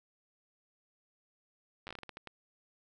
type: slowing click train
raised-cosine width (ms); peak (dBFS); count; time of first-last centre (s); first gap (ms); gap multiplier
0.3; -28; 11; 1.87-2.273; 9; 1.31
effects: none